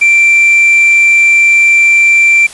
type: tone with tanh clipping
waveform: triangle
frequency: 2351 Hz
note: D7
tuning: 1 cent sharp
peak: -4 dBFS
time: 0.01-2.47 s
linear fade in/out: 10 ms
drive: 6 dB
effects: white hiss -30 dBFS RMS until 2.53 s + resampled to 24000 Hz